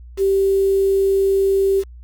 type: tone with quantisation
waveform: sine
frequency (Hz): 390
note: G4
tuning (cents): -9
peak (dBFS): -13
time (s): 0.17-1.84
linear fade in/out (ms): 50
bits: 6
effects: added 60 Hz sine -36 dBFS peak until 2.03 s